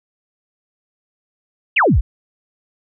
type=exponential sweep; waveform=sine; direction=down; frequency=3136 to 36.86 Hz; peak=-10 dBFS; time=1.76-2.01 s; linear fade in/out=10 ms; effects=none